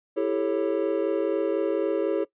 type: chord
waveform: triangle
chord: A dominant seventh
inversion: second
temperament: just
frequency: 330 / 396 / 440 / 550 Hz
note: E4 / G4 / A4 / C#5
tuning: +2 / +18 / 0 / -14 cents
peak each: -26 dBFS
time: 0.16-2.25 s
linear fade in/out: 20 ms
effects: noise-tail reverb RT60 0.1 s tail -19 dB re dry + resampled to 8000 Hz